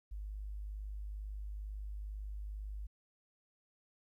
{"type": "tone", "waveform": "sine", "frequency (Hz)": 51.1, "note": "G#1", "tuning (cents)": -27, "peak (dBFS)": -40, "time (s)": [0.11, 2.87], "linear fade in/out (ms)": 10, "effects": ["13-bit"]}